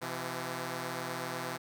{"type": "tone pair together", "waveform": "5% pulse", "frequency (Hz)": [127.9, 167.8], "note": ["C3", "E3"], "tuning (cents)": [-39, 31], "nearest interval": "perfect fourth", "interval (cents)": 470, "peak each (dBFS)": -27, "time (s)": [0.01, 1.58], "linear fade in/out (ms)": 20, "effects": []}